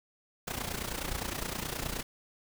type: noise with amplitude modulation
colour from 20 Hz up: pink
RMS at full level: -33 dBFS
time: 0.47-2.03 s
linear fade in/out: 10 ms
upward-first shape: sine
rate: 29.6 Hz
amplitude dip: 75%
effects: none